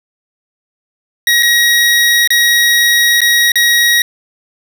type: tone with dropouts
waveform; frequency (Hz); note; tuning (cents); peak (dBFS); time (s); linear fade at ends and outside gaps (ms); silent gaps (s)
25% pulse; 1897; A#6; +30; -4; 1.27-4.02; 2; 1.426-1.43 / 2.275-2.304 / 3.206-3.216 / 3.519-3.556
effects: none